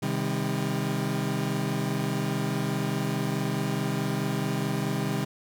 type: chord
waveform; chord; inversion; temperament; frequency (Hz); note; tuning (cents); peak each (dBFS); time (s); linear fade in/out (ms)
30% pulse; C minor; none; equal with one note detuned; 130.81 / 155.56 / 200.1; C3 / Eb3 / G3; 0 / 0 / +36; -28; 0.02-5.25; 10
effects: none